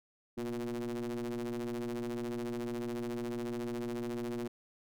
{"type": "ring-modulated tone", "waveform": "square", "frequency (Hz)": 60.8, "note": "B1", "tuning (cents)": -26, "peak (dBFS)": -33, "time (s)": [0.37, 4.48], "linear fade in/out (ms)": 10, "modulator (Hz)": 297, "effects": []}